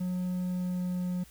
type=tone with pitch glide; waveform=triangle; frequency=181.4 to 180.04 Hz; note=F#3 to F#3; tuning=-34 to -47 cents; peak=-27 dBFS; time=0-1.24 s; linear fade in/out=10 ms; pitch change=-13 cents; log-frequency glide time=0.32-1.09 s; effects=added 60 Hz sine -56 dBFS peak until 1.3 s + white hiss -57 dBFS RMS until 1.3 s